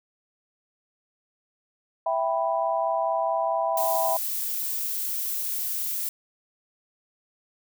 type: chord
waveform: sine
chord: E minor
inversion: none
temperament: equal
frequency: 659.3 / 784 / 987.8 Hz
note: E5 / G5 / B5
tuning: 0 / 0 / 0 cents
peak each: -25 / -28 / -28 dBFS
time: 2.06-4.17 s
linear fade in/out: 5 ms
type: noise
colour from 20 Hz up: violet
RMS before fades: -29 dBFS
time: 3.77-6.09 s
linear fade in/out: 2 ms
effects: none